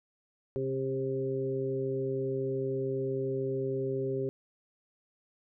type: harmonic tone with a mistuned harmonic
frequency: 132.9 Hz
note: C3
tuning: 27 cents sharp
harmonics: 1 / 2 / 3 / 4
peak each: -36 / -39 / -31 / -40 dBFS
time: 0.56-4.29 s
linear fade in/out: 0 ms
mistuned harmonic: 2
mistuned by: +25 cents
effects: none